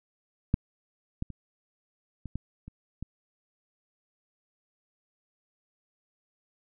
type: clicks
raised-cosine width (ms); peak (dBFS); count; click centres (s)
5; -10 / -18 / -28 / -26 / -20 / -30 / -23; 7; 0.541 / 1.224 / 1.303 / 2.257 / 2.356 / 2.68 / 3.026
effects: none